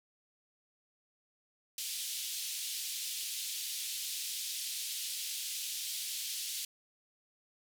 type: band-pass noise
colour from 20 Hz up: pink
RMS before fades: -39 dBFS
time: 1.78-6.65 s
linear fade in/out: 2 ms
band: 3100 to 15000 Hz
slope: 24 dB/octave
effects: none